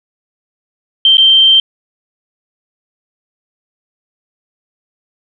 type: tone with dropouts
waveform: sine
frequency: 3136 Hz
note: G7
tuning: in tune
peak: -4 dBFS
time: 1.05-1.6 s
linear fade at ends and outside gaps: 2 ms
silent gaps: 1.171-1.181 s
effects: none